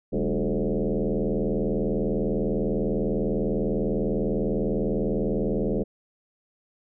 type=tone with frequency modulation; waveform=sine; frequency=110 Hz; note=A2; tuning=in tune; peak=-22 dBFS; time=0.12-5.84 s; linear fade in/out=20 ms; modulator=80 Hz; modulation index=5.5; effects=none